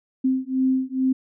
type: beating tone pair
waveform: sine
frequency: 260 / 262.3 Hz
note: C4 / C4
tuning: -11 / +4 cents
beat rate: 2.3 Hz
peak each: -22 dBFS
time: 0.24-1.13 s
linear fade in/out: 10 ms
effects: none